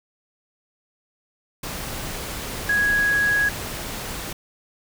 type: tone in noise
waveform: sine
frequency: 1661.2 Hz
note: G#6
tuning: in tune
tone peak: -17 dBFS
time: 2.69-3.49 s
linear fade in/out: 5 ms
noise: pink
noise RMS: -31 dBFS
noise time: 1.63-4.33 s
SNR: +11 dB
effects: none